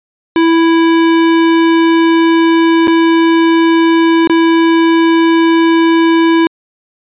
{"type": "tone with dropouts", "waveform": "square", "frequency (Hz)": 330.1, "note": "E4", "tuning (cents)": 2, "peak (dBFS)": -7, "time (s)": [0.36, 6.47], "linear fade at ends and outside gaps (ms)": 1, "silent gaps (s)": [[2.873, 2.879], [4.274, 4.297]], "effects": ["resampled to 8000 Hz"]}